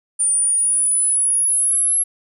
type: exponential sweep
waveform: sine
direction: up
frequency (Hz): 9210 to 11140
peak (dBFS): -12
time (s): 0.19-2.04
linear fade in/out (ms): 20
effects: tanh soft clip ceiling -13 dBFS